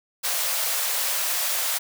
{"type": "high-pass noise", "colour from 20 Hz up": "white", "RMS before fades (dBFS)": -25, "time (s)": [0.23, 1.79], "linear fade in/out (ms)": 20, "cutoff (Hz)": 490, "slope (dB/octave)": 96, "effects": []}